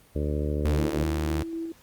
harmonic tone, 74 Hz, D2, 14 cents sharp, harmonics 1 / 2 / 3 / 4 / 5 / 6 / 7 / 8, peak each -27 / -33 / -36 / -34 / -36 / -35 / -38 / -41 dBFS, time 0.15-1.04 s, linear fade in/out 10 ms
sawtooth tone, 75.9 Hz, D#2, 42 cents flat, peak -22 dBFS, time 0.65-1.43 s, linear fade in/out 0 ms
sine tone with tremolo, 329.6 Hz, E4, in tune, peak -29 dBFS, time 0.78-1.72 s, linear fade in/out 2 ms, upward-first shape square, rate 4 Hz, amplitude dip 30%
effects pink hiss -57 dBFS RMS until 1.82 s + Opus 32 kbps

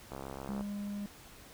click train, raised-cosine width 1 ms, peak -28 dBFS, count 34, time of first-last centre 0.12-0.609 s, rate 67.5 Hz
triangle tone, 203.6 Hz, G#3, 34 cents flat, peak -34 dBFS, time 0.49-1.06 s, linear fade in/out 0 ms
effects pink hiss -54 dBFS RMS until 1.53 s

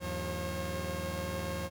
sawtooth tone cluster, 78.6 / 98.7 / 177.8 / 540 Hz, D#2 / G2 / F3 / C#5, +18 / +12 / +31 / -45 cents, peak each -35 / -38 / -37 / -34 dBFS, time 0-1.7 s, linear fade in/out 50 ms, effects none

